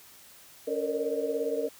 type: tone cluster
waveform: sine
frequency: 280.5 / 454.5 / 471.9 / 555 / 608 Hz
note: C#4 / A#4 / A#4 / C#5 / D#5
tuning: +21 / -44 / +21 / +2 / -40 cents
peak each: -37 / -31 / -32 / -38 / -35 dBFS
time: 0.67-1.69 s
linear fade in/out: 10 ms
effects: white hiss -53 dBFS RMS until 1.79 s